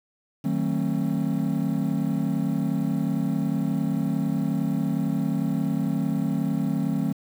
triangle chord, D# diminished seventh, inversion none, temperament just, 155.56 / 186.68 / 224 / 268.8 Hz, D#3 / F#3 / A3 / C4, 0 / +16 / +31 / +47 cents, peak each -26 dBFS, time 0.44-7.13 s, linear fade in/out 10 ms, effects 8-bit

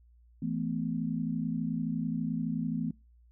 sine chord, E suspended fourth, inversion none, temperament equal with one note detuned, 164.81 / 220 / 251.7 Hz, E3 / A3 / B3, 0 / 0 / +33 cents, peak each -34 dBFS, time 0.42-2.91 s, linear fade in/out 5 ms, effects noise-tail reverb RT60 0.3 s tail -26 dB re dry + added 59 Hz sine -57 dBFS peak until 3.31 s

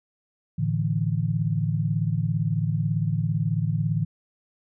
sine chord, A suspended fourth, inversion none, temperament equal, 110 / 146.83 / 164.81 Hz, A2 / D3 / E3, 0 / 0 / 0 cents, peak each -26 dBFS, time 0.58-4.05 s, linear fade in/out 10 ms, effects none

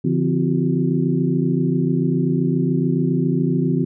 sine tone cluster, 143.4 / 170.7 / 257 / 345.4 / 378.6 Hz, D3 / F3 / C4 / F4 / F#4, -41 / -39 / -31 / -19 / +40 cents, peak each -22 / -20 / -21 / -27 / -27 dBFS, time 0.04-3.85 s, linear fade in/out 10 ms, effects none

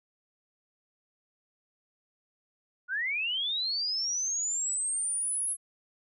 sine linear sweep, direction up, 1412 to 10860 Hz, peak -28 dBFS, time 2.88-5.57 s, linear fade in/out 50 ms, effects none

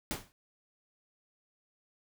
pink noise with exponential decay, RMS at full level -32 dBFS, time 0.11-0.32 s, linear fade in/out 0 ms, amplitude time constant 44 ms, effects none

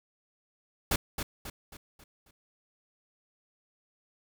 pink noise with echo, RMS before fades -26 dBFS, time 0.91-0.96 s, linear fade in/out 5 ms, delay 270 ms, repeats 5, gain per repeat -7 dB, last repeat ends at 2.31 s, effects none

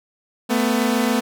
sawtooth tone pair together, 222.9 / 250.2 Hz, A3 / B3, +23 / +23 cents, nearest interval major second, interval 200 cents, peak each -16 dBFS, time 0.49-1.21 s, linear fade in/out 20 ms, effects none

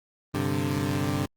20% pulse chord, G suspended fourth, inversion none, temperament equal, 98 / 130.81 / 146.83 Hz, G2 / C3 / D3, 0 / 0 / 0 cents, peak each -25 dBFS, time 0.34-1.26 s, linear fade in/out 5 ms, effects Opus 24 kbps

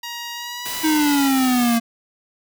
10% pulse tone with pitch glide, 947 to 984.4 Hz, A#5 to B5, +27 to -6 cents, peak -20 dBFS, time 0.03-1.28 s, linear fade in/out 5 ms, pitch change +67 cents, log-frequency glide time 0.34-0.74 s
white noise, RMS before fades -29 dBFS, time 0.65-1.78 s, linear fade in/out 10 ms
square exponential sweep, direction down, 317 to 229 Hz, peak -16 dBFS, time 0.83-1.8 s, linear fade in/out 20 ms
effects none

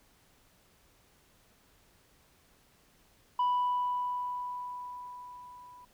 sine tone with level ramp, 987.8 Hz, B5, in tune, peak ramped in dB -22 to -50 dBFS, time 3.39-5.85 s, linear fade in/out 5 ms, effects tanh soft clip ceiling -24 dBFS + pink hiss -65 dBFS RMS until 5.93 s

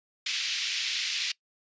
pink band-pass noise, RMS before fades -31 dBFS, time 0.26-1.32 s, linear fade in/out 5 ms, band 2400 to 5500 Hz, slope 24 dB/octave, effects noise-tail reverb RT60 0.1 s tail -22 dB re dry + resampled to 16000 Hz

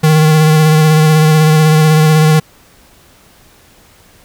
square tone with vibrato, 155.6 Hz, D#3, in tune, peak -6 dBFS, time 0.03-2.4 s, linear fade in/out 10 ms, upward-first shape sine, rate 16 Hz, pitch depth 25 cents each way, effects pink hiss -45 dBFS RMS until 4.24 s

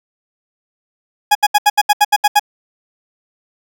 40% pulse tone bursts, 830.6 Hz, G#5, in tune, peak -6 dBFS, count 10, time 1.31-2.396 s, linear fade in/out 10 ms, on 42 ms, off 74 ms, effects none

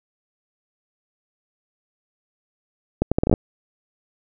accelerating click train, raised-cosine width 2 ms, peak -4 dBFS, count 9, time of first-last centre 3.02-3.338 s, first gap 96 ms, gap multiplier 0.72, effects none

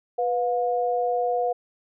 sine tone pair together, 493.9 / 713.5 Hz, B4 / F5, 0 / +37 cents, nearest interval tritone, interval 637 cents, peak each -24 / -24 dBFS, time 0.18-1.53 s, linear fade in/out 10 ms, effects none

